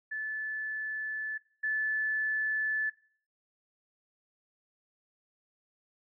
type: tone pair in turn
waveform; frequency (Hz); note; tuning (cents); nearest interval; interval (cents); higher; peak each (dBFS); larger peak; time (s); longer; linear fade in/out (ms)
sine; 1739 / 1739; A6 / A6; -21 / -21; unison; 0; neither; -33 / -28; second; 0.11-1.38 / 1.63-2.9; neither; 10
effects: noise-tail reverb RT60 0.5 s tail -18 dB re dry